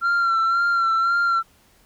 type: tone with vibrato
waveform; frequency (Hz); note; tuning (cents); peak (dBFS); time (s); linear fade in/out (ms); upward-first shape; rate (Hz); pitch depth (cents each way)
sine; 1366; F6; -39; -14; 0.01-1.43; 50; sine; 1.9; 37
effects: tanh soft clip ceiling -16 dBFS + pink hiss -57 dBFS RMS until 1.85 s

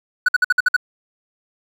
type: tone bursts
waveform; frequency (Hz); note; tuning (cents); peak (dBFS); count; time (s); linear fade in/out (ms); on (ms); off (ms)
triangle; 1479; F#6; -1; -9; 7; 0.26-0.765; 5; 25; 55
effects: 8-bit

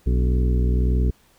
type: harmonic tone with a mistuned harmonic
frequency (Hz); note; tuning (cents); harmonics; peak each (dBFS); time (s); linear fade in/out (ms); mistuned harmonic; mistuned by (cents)
61.74; B1; 0; 1 / 2 / 3 / 4 / 5 / 6 / 7; -17 / -26 / -29 / -32 / -35 / -34 / -35; 0.06-1.11; 10; 5; -110
effects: pink hiss -58 dBFS RMS until 1.38 s

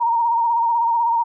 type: tone with vibrato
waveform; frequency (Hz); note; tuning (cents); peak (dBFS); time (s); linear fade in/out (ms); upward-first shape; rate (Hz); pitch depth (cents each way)
sine; 932.3; A#5; 0; -15; 0-1.24; 20; sine; 16; 42
effects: none

